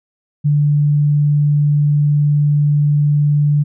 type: tone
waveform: sine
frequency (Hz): 146.83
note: D3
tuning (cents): 0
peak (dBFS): -10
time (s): 0.44-3.64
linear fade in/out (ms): 20
effects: none